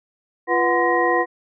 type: tone cluster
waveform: sine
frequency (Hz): 345.7 / 490.5 / 736 / 1032 / 1886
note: F4 / B4 / F#5 / C6 / A#6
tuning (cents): -18 / -12 / -9 / -24 / +20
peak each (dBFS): -22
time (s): 0.47-1.26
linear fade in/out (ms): 50
effects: none